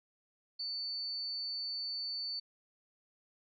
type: tone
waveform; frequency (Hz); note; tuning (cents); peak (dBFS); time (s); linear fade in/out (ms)
sine; 4500; C#8; +25; -36; 0.59-2.4; 10
effects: none